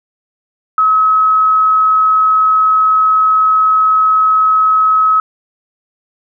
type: tone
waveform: sine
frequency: 1282 Hz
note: E6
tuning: 49 cents flat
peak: -7 dBFS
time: 0.78-5.2 s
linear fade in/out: 2 ms
effects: none